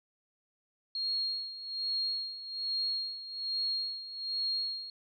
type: tone with tremolo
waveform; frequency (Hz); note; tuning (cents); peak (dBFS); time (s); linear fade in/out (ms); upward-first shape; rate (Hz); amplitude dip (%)
sine; 4274; C8; +36; -29; 0.95-4.9; 2; sine; 1.2; 75
effects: none